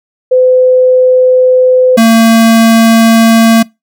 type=tone pair in turn; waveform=sine / square; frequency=509 / 226.7 Hz; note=C5 / A#3; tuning=-48 / -48 cents; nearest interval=octave + major second; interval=1400 cents; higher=first; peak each=-3 dBFS; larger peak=neither; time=0.31-1.97 / 1.97-3.63 s; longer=neither; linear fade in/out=10 ms; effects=noise-tail reverb RT60 0.2 s tail -23 dB re dry